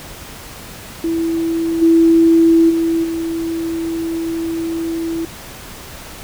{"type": "tone with level steps", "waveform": "sine", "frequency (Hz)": 330, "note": "E4", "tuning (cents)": 2, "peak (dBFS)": [-15, -7, -13, -18], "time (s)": [1.04, 5.25], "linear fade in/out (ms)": 2, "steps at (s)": [1.81, 2.69, 3.03], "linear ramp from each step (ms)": 20, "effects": ["pink hiss -34 dBFS RMS until 6.23 s"]}